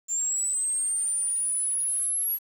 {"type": "linear sweep", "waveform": "sine", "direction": "up", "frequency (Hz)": [7220, 11490], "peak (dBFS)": -22, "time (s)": [0.08, 2.39], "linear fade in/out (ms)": 50, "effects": ["tanh soft clip ceiling -23 dBFS", "8-bit"]}